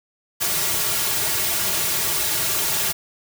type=noise with comb filter; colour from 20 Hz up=white; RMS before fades=-22 dBFS; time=0.4-2.93 s; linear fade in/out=20 ms; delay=3.9 ms; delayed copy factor=-1; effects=none